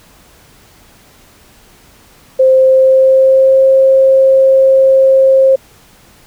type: tone with pitch glide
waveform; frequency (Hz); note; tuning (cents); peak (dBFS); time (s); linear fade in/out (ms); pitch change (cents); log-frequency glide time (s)
sine; 523.3 to 532.8; C5 to C5; 0 to +31; -4; 2.39-5.56; 10; +31; 2.54-3.66
effects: pink hiss -44 dBFS RMS until 6.26 s